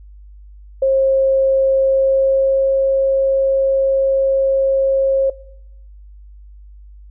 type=tone with pitch glide; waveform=sine; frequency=536 to 539.4 Hz; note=C5 to C#5; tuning=+42 to -47 cents; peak=-11 dBFS; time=0.82-5.3 s; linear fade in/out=5 ms; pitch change=+11 cents; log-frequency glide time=1.83-2.7 s; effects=noise-tail reverb RT60 0.9 s tail -23 dB re dry + added 50 Hz sine -37 dBFS peak until 7.1 s